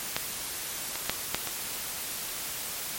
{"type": "clicks", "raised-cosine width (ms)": 0.2, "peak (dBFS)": [-9, -14, -20, -7, -7, -15], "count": 6, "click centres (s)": [0.165, 0.956, 1.06, 1.096, 1.346, 1.473], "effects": ["white hiss -35 dBFS RMS until 2.98 s", "MP3 64 kbps"]}